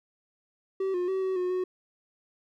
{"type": "tone with pitch steps", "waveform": "triangle", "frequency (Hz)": [384, 357.4, 380.7, 377.6, 362.1, 367.5], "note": ["G4", "F4", "F#4", "F#4", "F#4", "F#4"], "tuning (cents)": [-36, 40, 49, 35, -37, -12], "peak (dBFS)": -24, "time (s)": [0.8, 1.64], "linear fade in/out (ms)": 5, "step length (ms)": 140, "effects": []}